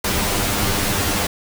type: noise with comb filter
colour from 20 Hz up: pink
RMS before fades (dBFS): -20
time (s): 0.04-1.27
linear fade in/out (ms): 5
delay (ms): 10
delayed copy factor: +0.8
effects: none